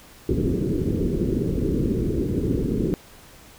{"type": "low-pass noise", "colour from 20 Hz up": "white", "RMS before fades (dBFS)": -23, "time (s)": [0.29, 2.94], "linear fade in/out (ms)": 0, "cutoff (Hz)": 420, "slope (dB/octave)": 48, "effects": ["pink hiss -48 dBFS RMS until 3.58 s"]}